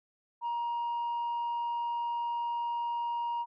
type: tone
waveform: sine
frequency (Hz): 945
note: A#5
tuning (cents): +23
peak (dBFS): -28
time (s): 0.41-3.46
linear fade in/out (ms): 50
effects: tanh soft clip ceiling -29 dBFS